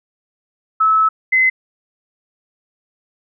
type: tone pair in turn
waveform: sine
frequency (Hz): 1300 / 2046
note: E6 / C7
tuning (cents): -24 / -39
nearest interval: minor sixth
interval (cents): 785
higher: second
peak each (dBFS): -10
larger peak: neither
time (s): 0.8-1.09 / 1.32-1.5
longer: first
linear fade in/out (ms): 10
effects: none